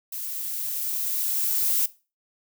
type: noise with level ramp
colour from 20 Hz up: violet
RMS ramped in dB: -33 to -22 dBFS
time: 0.12-1.86 s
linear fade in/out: 5 ms
effects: noise-tail reverb RT60 0.3 s tail -18 dB re dry